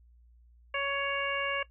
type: harmonic tone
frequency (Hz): 558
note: C#5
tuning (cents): +11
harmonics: 1 / 2 / 3 / 4 / 5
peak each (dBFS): -35 / -35 / -35 / -35 / -35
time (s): 0.74-1.63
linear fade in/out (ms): 5
effects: noise-tail reverb RT60 0.1 s tail -18 dB re dry + added 59 Hz sine -56 dBFS peak until 1.7 s